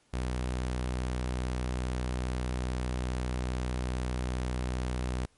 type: tone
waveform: sawtooth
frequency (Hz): 62.4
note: B1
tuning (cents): +19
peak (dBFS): -26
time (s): 0.13-5.26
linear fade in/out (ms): 10
effects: pink hiss -67 dBFS RMS until 5.37 s + MP3 48 kbps